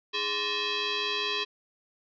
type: tone with frequency modulation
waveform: sine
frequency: 310 Hz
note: D#4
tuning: 6 cents flat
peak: -27 dBFS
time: 0.13-1.45 s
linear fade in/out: 20 ms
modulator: 725 Hz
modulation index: 5.7
effects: none